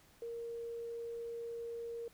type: tone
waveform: sine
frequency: 466.2 Hz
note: A#4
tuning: in tune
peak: -40 dBFS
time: 0.22-2.08 s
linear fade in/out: 2 ms
effects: pink hiss -65 dBFS RMS until 2.13 s